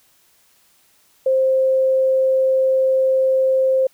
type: tone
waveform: sine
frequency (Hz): 526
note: C5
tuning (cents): +9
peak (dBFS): -13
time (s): 1.26-3.87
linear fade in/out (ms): 5
effects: white hiss -57 dBFS RMS until 3.93 s